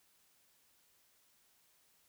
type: silence
effects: white hiss -71 dBFS RMS until 2.08 s